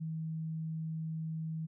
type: tone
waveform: sine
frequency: 160 Hz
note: D#3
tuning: 49 cents sharp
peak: -35 dBFS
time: 0-1.67 s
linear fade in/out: 20 ms
effects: none